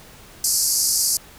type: band-pass noise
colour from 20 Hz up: pink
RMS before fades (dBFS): -20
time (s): 0.44-1.17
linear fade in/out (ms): 2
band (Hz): 4600 to 13000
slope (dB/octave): 96
effects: pink hiss -45 dBFS RMS until 1.38 s